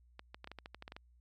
clicks, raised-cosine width 0.3 ms, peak -30 dBFS, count 12, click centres 0.194 / 0.345 / 0.444 / 0.474 / 0.516 / 0.587 / 0.659 / 0.746 / 0.824 / 0.879 / 0.921 / 0.965 s, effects added 60 Hz sine -62 dBFS peak until 1.2 s + MP3 64 kbps

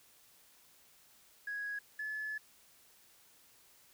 sine tone pair in turn, 1661.2 / 1720.4 Hz, G#6 / A6, 0 / -39 cents, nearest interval minor second, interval 61 cents, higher second, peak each -36 / -36 dBFS, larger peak neither, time 1.47-1.79 / 1.99-2.38 s, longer second, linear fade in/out 5 ms, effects tanh soft clip ceiling -32 dBFS + white hiss -64 dBFS RMS until 3.93 s

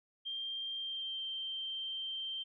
sine tone with pitch glide, 3179 to 3139 Hz, G7 to G7, +24 to +2 cents, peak -37 dBFS, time 0.25-2.44 s, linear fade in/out 20 ms, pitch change -22 cents, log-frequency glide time 0.76-1.24 s, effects none

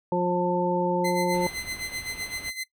harmonic tone, 177.8 Hz, F3, 31 cents sharp, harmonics 1 / 2 / 3 / 5, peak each -27 / -27 / -27 / -27 dBFS, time 0.12-1.47 s, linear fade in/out 2 ms
sawtooth tone with tremolo, 2053 Hz, C7, 33 cents flat, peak -25 dBFS, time 1.04-2.64 s, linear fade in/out 10 ms, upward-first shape sine, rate 7.8 Hz, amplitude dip 75%
pink low-pass noise, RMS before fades -44 dBFS, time 1.33-2.51 s, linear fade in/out 20 ms, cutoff 3600 Hz, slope 24 dB/octave
effects noise-tail reverb RT60 0.1 s tail -19 dB re dry

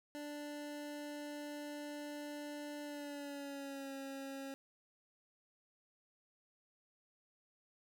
25% pulse tone with pitch glide, 293.7 to 272.5 Hz, D4 to C#4, 0 to -29 cents, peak -40 dBFS, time 0.15-4.54 s, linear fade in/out 0 ms, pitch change -129 cents, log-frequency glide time 2.83-3.93 s, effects none

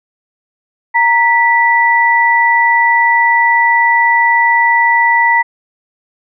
sine tone pair together, 930 / 1966.1 Hz, A#5 / B6, -4 / -8 cents, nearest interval octave + minor second, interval 1296 cents, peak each -10 dBFS, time 0.94-5.43 s, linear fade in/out 20 ms, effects none

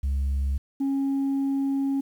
sine tone pair in turn, 68.5 / 274 Hz, C#2 / C#4, -20 / -20 cents, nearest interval 2 octaves, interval 2400 cents, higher second, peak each -20 dBFS, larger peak neither, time 0.03-0.58 / 0.8-2.01 s, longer second, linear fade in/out 10 ms, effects tanh soft clip ceiling -21 dBFS + 9-bit

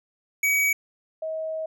square / sine tone pair in turn, 2267 / 636.2 Hz, C#7 / D#5, +38 / +38 cents, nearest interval octave + minor seventh, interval 2200 cents, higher first, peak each -20 / -27 dBFS, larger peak first, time 0.43-0.73 / 1.22-1.66 s, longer second, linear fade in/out 5 ms, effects none

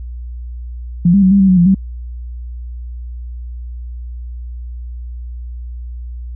sine tone with pitch steps, 173.6 / 199.1 / 187.4 / 198.8 / 192.2 / 184.7 / 173.4 / 191.8 Hz, F3 / G3 / F#3 / G3 / G3 / F#3 / F3 / G3, -10 / +27 / +22 / +25 / -34 / -3 / -12 / -37 cents, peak -6 dBFS, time 1.05-1.746 s, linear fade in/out 5 ms, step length 87 ms, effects added 60 Hz sine -24 dBFS peak until 6.35 s

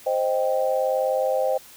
sine chord, C minor, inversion none, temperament equal, 523.3 / 622.3 / 784 Hz, C5 / Eb5 / G5, 0 / 0 / 0 cents, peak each -22 / -25 / -27 dBFS, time 0.06-1.58 s, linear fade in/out 10 ms, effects white hiss -47 dBFS RMS until 1.76 s

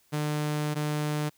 sawtooth tone pair in turn, 150 / 150 Hz, D3 / D3, +37 / +37 cents, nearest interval unison, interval 0 cents, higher neither, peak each -23 dBFS, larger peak neither, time 0.12-0.75 / 0.75-1.3 s, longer first, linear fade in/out 20 ms, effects white hiss -65 dBFS RMS until 1.37 s

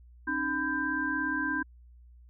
sine tone cluster, 269.7 / 306.7 / 1006 / 1576 Hz, C#4 / D#4 / B5 / G6, -47 / -25 / +32 / +9 cents, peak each -36 / -34 / -36 / -30 dBFS, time 0.27-1.63 s, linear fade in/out 10 ms, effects added 60 Hz sine -51 dBFS peak until 2.29 s

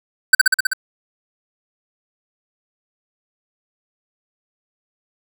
square tone with echo, 1537 Hz, G6, 35 cents flat, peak -5 dBFS, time 0.33-0.35 s, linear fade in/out 5 ms, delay 64 ms, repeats 6, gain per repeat -2 dB, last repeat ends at 0.734 s, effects none

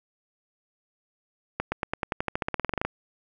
accelerating click train, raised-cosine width 0.5 ms, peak -11 dBFS, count 19, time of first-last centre 1.6-2.85 s, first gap 120 ms, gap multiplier 0.93, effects none

